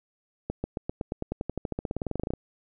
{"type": "accelerating click train", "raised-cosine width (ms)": 2, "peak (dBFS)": -16, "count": 26, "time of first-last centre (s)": [0.5, 2.337], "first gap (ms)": 140, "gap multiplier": 0.94, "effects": []}